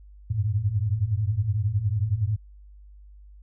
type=tone cluster; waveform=sine; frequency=90.9 / 99.1 / 110 Hz; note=F#2 / G2 / A2; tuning=-30 / +19 / 0 cents; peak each=-30 / -27 / -24 dBFS; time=0.3-2.37 s; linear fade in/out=10 ms; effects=added 50 Hz sine -45 dBFS peak until 3.42 s